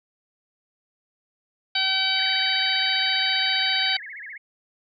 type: harmonic tone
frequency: 765 Hz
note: G5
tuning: 42 cents flat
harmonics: 1 / 2 / 3 / 4 / 5 / 6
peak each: -32 / -29 / -28 / -26 / -26 / -26 dBFS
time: 1.75-3.97 s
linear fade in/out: 5 ms
type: tone with vibrato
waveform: sine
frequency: 1911 Hz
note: A#6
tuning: 43 cents sharp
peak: -35 dBFS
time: 2.16-4.38 s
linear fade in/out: 10 ms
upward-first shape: sine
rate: 15 Hz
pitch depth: 260 cents each way
effects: none